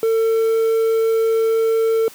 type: tone with quantisation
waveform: triangle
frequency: 449.5 Hz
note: A4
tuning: 37 cents sharp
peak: -12 dBFS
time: 0.03-2.08 s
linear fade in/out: 0 ms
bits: 7
effects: white hiss -42 dBFS RMS until 2.14 s + high-pass 150 Hz 12 dB/octave